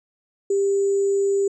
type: tone with sample-and-hold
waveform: sine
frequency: 396 Hz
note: G4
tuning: 18 cents sharp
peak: -17 dBFS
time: 0.5-1.48 s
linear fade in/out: 5 ms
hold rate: 7350 Hz
effects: resampled to 24000 Hz